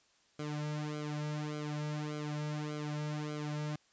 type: tone with flanger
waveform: sawtooth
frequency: 150 Hz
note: D3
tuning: 37 cents sharp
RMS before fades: -38 dBFS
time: 0.39-3.76 s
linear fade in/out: 5 ms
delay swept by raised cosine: 1.1 to 2.8 ms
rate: 1.7 Hz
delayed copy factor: -0.95
effects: white hiss -69 dBFS RMS until 3.92 s + resampled to 16000 Hz